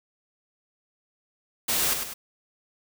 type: noise with echo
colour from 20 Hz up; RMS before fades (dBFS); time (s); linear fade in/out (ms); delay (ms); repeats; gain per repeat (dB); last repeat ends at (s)
white; -25; 1.68-1.94; 10; 100; 2; -6; 2.14
effects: none